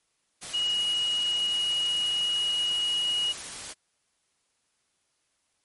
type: tone in noise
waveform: sine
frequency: 2900 Hz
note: F#7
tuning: 35 cents flat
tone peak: -24 dBFS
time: 0.53-3.33 s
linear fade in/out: 20 ms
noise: white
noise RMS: -38 dBFS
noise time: 0.41-3.74 s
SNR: +11 dB
effects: white hiss -73 dBFS RMS until 5.64 s + MP3 48 kbps